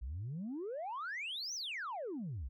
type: exponential two-way sweep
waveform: sine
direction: up then down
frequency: 55 to 6272 to 55 Hz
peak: -37 dBFS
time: 0.01-2.49 s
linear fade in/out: 20 ms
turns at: 1.54 s
effects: tanh soft clip ceiling -36 dBFS